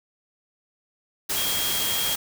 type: tone in noise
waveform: sine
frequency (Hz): 3251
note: G#7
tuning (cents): -38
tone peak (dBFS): -28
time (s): 1.36-2.15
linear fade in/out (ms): 10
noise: white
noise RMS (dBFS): -26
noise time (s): 1.29-2.16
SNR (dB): -5
effects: none